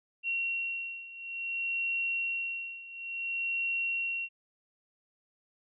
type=beating tone pair; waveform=sine; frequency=2737 / 2737.57 Hz; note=F7 / F7; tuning=-36 / -35 cents; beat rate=0.57 Hz; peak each=-36 / -33 dBFS; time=0.23-4.29 s; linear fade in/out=50 ms; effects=none

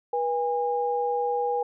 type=tone pair together; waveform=sine; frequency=484.6 / 815 Hz; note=B4 / G#5; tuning=-33 / -33 cents; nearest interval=major sixth; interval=900 cents; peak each=-26 dBFS; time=0.13-1.63 s; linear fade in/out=5 ms; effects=none

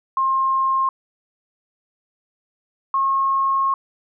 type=tone pair in turn; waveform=sine; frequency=1065 / 1083 Hz; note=C6 / C#6; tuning=+30 / -41 cents; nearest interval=unison; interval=29 cents; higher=second; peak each=-16 dBFS; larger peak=neither; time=0.17-0.89 / 2.94-3.74 s; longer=second; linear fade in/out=2 ms; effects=none

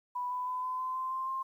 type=tone with pitch steps; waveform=sine; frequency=987.8 / 997.5 / 1007.4 / 1017.3 / 1027.4 / 1037.5 / 1047.7 / 1058.1 Hz; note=B5 / B5 / B5 / C6 / C6 / C6 / C6 / C6; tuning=0 / +17 / +34 / -49 / -32 / -15 / +2 / +19 cents; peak=-32 dBFS; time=0.15-1.43 s; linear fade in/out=10 ms; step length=160 ms; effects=11-bit

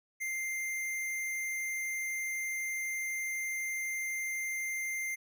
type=tone; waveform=square; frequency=2096 Hz; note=C7; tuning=2 cents sharp; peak=-34 dBFS; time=0.2-5.16 s; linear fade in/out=20 ms; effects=none

